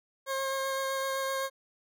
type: tone with vibrato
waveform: 20% pulse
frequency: 537 Hz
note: C5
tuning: 45 cents sharp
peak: -25 dBFS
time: 0.26-1.5 s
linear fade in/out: 50 ms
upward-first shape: sine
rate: 7.8 Hz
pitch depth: 11 cents each way
effects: none